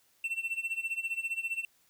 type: tone with tremolo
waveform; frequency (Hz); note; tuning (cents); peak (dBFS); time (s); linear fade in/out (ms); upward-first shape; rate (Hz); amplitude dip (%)
triangle; 2697; E7; +39; -27; 0.24-1.65; 2; sine; 15; 85
effects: white hiss -68 dBFS RMS until 1.89 s